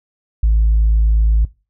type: tone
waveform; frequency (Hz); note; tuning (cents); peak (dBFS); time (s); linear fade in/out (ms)
sine; 54.2; A1; -25; -8; 0.43-1.45; 5
effects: noise-tail reverb RT60 0.3 s tail -22 dB re dry + tanh soft clip ceiling -7 dBFS